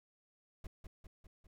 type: noise with echo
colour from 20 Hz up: brown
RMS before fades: -43 dBFS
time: 0.64-0.67 s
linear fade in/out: 5 ms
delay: 200 ms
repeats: 4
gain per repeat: -4 dB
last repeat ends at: 1.47 s
effects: none